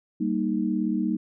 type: chord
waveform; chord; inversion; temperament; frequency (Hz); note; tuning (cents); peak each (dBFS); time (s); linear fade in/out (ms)
sine; Eb major; first; equal; 196 / 233.1 / 311.1; G3 / Bb3 / Eb4; 0 / 0 / 0; -27; 0.2-1.17; 10
effects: none